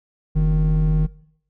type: tone pair together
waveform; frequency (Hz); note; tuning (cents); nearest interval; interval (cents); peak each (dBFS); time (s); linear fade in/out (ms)
triangle; 46.06 / 155.56; F#1 / D#3; -7 / 0; octave + major sixth; 2107; -14; 0.35-1.07; 20
effects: noise-tail reverb RT60 0.7 s tail -22 dB re dry + tanh soft clip ceiling -10 dBFS